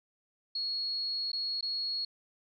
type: tone with dropouts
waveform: sine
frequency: 4325 Hz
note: C#8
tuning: 43 cents flat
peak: -31 dBFS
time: 0.55-2.05 s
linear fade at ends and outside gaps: 5 ms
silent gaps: 1.318-1.33 / 1.61-1.626 s
effects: none